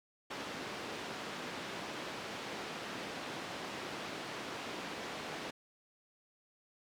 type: band-pass noise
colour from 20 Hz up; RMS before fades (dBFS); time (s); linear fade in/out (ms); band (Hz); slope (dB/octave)
pink; -43; 0.3-5.51; 10; 230 to 4200; 12
effects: none